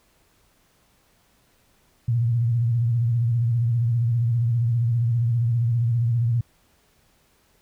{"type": "tone with vibrato", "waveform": "sine", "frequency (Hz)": 117.6, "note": "A#2", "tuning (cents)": 16, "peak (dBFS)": -18, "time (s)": [2.08, 6.41], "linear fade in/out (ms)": 5, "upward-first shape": "sine", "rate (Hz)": 15, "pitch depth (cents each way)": 74, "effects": ["pink hiss -62 dBFS RMS until 7.61 s"]}